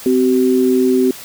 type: tone pair together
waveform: sine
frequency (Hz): 257.6 / 380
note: C4 / F#4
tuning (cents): -27 / +46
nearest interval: perfect fifth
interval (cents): 673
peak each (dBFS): -13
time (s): 0.06-1.11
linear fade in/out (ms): 2
effects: white hiss -34 dBFS RMS until 1.24 s